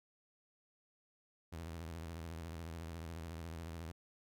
sawtooth tone with vibrato, 82.41 Hz, E2, in tune, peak -40 dBFS, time 1.52-3.92 s, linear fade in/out 10 ms, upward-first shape square, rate 14 Hz, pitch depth 79 cents each way, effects none

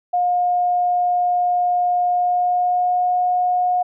sine tone with pitch glide, 714 to 722.3 Hz, F5 to F#5, +38 to -42 cents, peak -15 dBFS, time 0.13-3.83 s, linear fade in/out 10 ms, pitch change +20 cents, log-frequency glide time 2.07-3.15 s, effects none

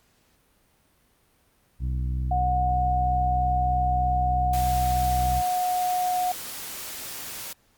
harmonic tone, 63.2 Hz, B1, 41 cents sharp, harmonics 1 / 2 / 3 / 4 / 5, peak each -25 / -31 / -42 / -47 / -49 dBFS, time 1.79-5.43 s, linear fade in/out 50 ms
sine tone, 727 Hz, F#5, 31 cents flat, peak -22 dBFS, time 2.31-6.32 s, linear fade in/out 5 ms
white noise, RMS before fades -36 dBFS, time 4.53-7.53 s, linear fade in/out 5 ms
effects pink hiss -64 dBFS RMS until 7.77 s + Opus 48 kbps

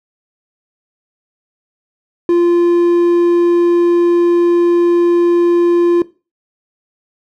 triangle tone, 346.3 Hz, F4, 15 cents flat, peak -6 dBFS, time 2.29-6.02 s, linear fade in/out 2 ms, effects noise-tail reverb RT60 0.3 s tail -18 dB re dry

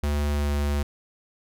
square tone with pitch glide, 73.1 to 72.34 Hz, D2 to D2, -7 to -26 cents, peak -23 dBFS, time 0.03-0.83 s, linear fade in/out 5 ms, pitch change -19 cents, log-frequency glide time 0.3-0.5 s, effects none

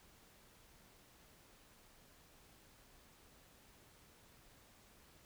silence, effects pink hiss -65 dBFS RMS until 5.25 s

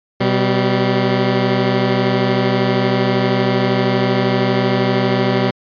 15% pulse tone pair together, 125.28 / 194.3 Hz, B2 / G3, +25 / -15 cents, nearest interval minor sixth, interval 760 cents, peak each -10 dBFS, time 0.2-5.51 s, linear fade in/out 10 ms, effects resampled to 11025 Hz

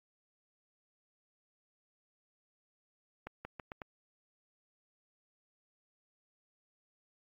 accelerating click train, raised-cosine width 0.5 ms, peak -27 dBFS, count 5, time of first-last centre 3.27-3.818 s, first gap 180 ms, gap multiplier 0.82, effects AAC 48 kbps

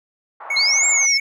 pink band-pass noise, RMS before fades -35 dBFS, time 0.4-1.06 s, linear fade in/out 10 ms, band 730 to 1300 Hz, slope 24 dB/octave
triangle tone with vibrato, 2196 Hz, C#7, 17 cents flat, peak -17 dBFS, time 0.5-1.2 s, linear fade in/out 5 ms, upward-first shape triangle, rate 12 Hz, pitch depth 28 cents each way
sine exponential two-way sweep, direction up then down, 4042 to 7560 to 5200 Hz, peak -15 dBFS, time 0.56-1.18 s, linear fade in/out 10 ms, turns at 0.87 s
effects none

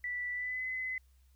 sine tone with pitch glide, 1968 to 2029 Hz, B6 to B6, -7 to +46 cents, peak -34 dBFS, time 0.04-0.98 s, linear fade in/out 2 ms, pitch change +53 cents, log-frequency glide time 0.33-0.64 s, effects added 65 Hz sine -61 dBFS peak until 1.35 s + white hiss -75 dBFS RMS until 1.35 s

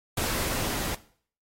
pink noise with level ramp, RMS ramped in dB -28 to -32 dBFS, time 0.17-0.95 s, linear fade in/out 5 ms, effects noise-tail reverb RT60 0.5 s tail -17 dB re dry + AAC 48 kbps

